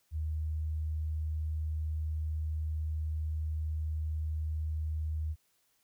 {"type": "tone", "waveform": "sine", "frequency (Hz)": 77.78, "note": "D#2", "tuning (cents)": 0, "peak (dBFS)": -31, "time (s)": [0.11, 5.36], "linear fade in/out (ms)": 50, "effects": ["white hiss -73 dBFS RMS until 5.83 s"]}